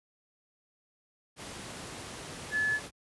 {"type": "tone in noise", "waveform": "sine", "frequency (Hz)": 1720, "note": "A6", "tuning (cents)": -40, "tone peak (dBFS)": -26, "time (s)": [2.51, 2.8], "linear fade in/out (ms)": 50, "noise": "pink", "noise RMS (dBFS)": -42, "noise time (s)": [1.36, 2.91], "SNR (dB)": 13, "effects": ["high-pass 80 Hz 12 dB/octave", "resampled to 24000 Hz"]}